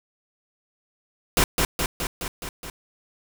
pink noise with echo, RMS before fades -18 dBFS, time 1.37-1.44 s, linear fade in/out 2 ms, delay 210 ms, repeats 6, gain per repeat -3 dB, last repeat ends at 2.7 s, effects none

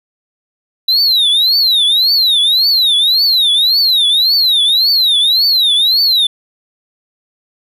triangle tone with vibrato, 3925 Hz, B7, 11 cents flat, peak -7 dBFS, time 0.88-6.27 s, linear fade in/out 5 ms, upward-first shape triangle, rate 1.8 Hz, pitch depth 270 cents each way, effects none

